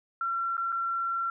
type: tone with dropouts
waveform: sine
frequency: 1361 Hz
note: F6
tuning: 45 cents flat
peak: -27 dBFS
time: 0.21-1.3 s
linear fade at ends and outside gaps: 2 ms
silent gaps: 0.568-0.578 / 0.721-0.725 s
effects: none